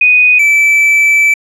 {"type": "tone pair in turn", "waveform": ["sine", "triangle"], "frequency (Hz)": [2487, 2316], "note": ["D#7", "D7"], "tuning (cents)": [-1, -25], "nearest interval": "minor second", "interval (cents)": 124, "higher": "first", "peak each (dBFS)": -4, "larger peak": "neither", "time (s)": [[0.01, 0.39], [0.39, 1.34]], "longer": "second", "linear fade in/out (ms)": 5, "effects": ["resampled to 32000 Hz"]}